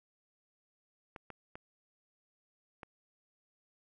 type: clicks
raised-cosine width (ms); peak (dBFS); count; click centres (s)
0.5; -30; 4; 1.162 / 1.303 / 1.555 / 2.832
effects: none